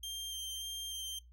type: tone with vibrato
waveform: sawtooth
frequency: 3166 Hz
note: G7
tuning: 17 cents sharp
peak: -36 dBFS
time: 0.03-1.19 s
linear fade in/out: 5 ms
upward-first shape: square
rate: 1.7 Hz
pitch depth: 10 cents each way
effects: noise-tail reverb RT60 0.2 s tail -20 dB re dry + added 60 Hz sine -55 dBFS peak until 1.32 s